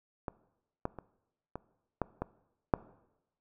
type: clicks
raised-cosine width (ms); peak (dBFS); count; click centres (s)
1; -21 / -18 / -28 / -24 / -16 / -19 / -9; 7; 0.282 / 0.854 / 0.987 / 1.556 / 2.017 / 2.22 / 2.738
effects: noise-tail reverb RT60 0.9 s tail -20 dB re dry